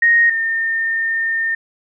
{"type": "tone pair in turn", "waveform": "sine", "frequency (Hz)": [1864.7, 1816.9], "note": ["A#6", "A#6"], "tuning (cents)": [0, -45], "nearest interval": "unison", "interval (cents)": 45, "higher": "first", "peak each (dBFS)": [-9, -16], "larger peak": "first", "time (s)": [[0.02, 0.3], [0.3, 1.55]], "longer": "second", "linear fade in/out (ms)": 5, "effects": []}